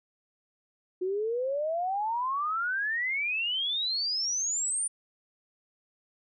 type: exponential sweep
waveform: sine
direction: up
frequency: 359 to 9350 Hz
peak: -27 dBFS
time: 1.01-4.88 s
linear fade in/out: 10 ms
effects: none